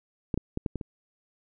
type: clicks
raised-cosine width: 3 ms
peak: -14 / -15 / -16 / -15 / -19 / -23 dBFS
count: 6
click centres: 0.342 / 0.376 / 0.574 / 0.662 / 0.757 / 0.812 s
effects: none